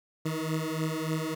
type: beating tone pair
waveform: 20% pulse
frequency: 156.7 / 160.1 Hz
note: D#3 / D#3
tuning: +13 / +50 cents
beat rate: 3.4 Hz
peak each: -27 dBFS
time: 0.25-1.35 s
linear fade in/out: 10 ms
effects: 10-bit